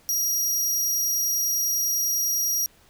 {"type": "tone", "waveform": "25% pulse", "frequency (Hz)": 5710, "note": "F8", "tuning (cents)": 37, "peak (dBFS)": -17, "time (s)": [0.09, 2.66], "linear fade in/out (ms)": 0, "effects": ["pink hiss -57 dBFS RMS until 2.89 s"]}